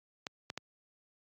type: clicks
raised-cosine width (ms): 0.2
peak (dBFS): -20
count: 3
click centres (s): 0.268 / 0.501 / 0.576
effects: high-pass 100 Hz 12 dB/octave + AAC 48 kbps